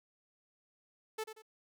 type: tone with echo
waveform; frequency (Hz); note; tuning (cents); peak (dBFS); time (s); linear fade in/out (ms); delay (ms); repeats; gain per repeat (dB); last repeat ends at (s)
sawtooth; 437.2; A4; -11; -32; 1.18-1.24; 10; 91; 2; -9; 1.422
effects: none